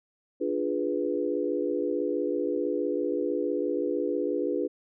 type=chord; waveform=sine; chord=D diminished seventh; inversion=none; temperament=equal; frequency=293.7 / 349.2 / 415.3 / 493.9 Hz; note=D4 / F4 / Ab4 / Cb5; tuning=0 / 0 / 0 / 0 cents; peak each=-31 dBFS; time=0.4-4.68 s; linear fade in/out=20 ms; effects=none